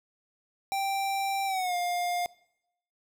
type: tone with pitch glide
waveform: square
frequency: 784 to 706.6 Hz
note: G5 to F5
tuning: 0 to +20 cents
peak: -28 dBFS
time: 0.72-2.26 s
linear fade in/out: 0 ms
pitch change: -180 cents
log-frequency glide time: 1.46-1.75 s
effects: noise-tail reverb RT60 0.8 s tail -22 dB re dry